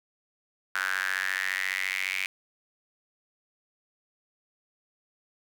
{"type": "tone with high-pass filter sweep", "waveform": "sawtooth", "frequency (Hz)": 94.5, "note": "F#2", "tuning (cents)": 37, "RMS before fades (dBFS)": -30, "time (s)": [0.75, 2.26], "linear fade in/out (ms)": 0, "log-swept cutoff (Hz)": [1500, 2300], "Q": 6.9, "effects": []}